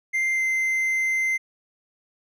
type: tone with pitch glide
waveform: triangle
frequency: 2093 to 2076 Hz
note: C7 to C7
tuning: 0 to -14 cents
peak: -19 dBFS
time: 0.13-1.38 s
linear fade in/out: 20 ms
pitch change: -14 cents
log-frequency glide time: 0.33-0.42 s
effects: none